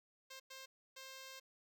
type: tone bursts at uneven times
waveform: 5% pulse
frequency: 529 Hz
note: C5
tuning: 19 cents sharp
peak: -39 dBFS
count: 3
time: 0.3-0.4 / 0.5-0.66 / 0.96-1.4 s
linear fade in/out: 10 ms
effects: none